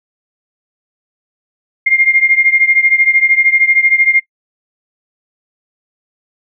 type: beating tone pair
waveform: sine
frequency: 2115 / 2128 Hz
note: C7 / C7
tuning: +18 / +29 cents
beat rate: 13 Hz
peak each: -10 / -12 dBFS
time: 1.86-4.2 s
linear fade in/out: 10 ms
effects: noise-tail reverb RT60 0.1 s tail -20 dB re dry